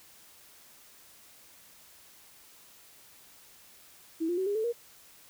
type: tone with pitch steps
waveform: sine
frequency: 324.7 / 350 / 377.3 / 406.7 / 438.5 / 472.7 Hz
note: E4 / F4 / F#4 / G#4 / A4 / A#4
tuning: -26 / +4 / +34 / -36 / -6 / +24 cents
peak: -27 dBFS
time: 4.2-4.728 s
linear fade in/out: 20 ms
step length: 88 ms
effects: white hiss -56 dBFS RMS until 5.29 s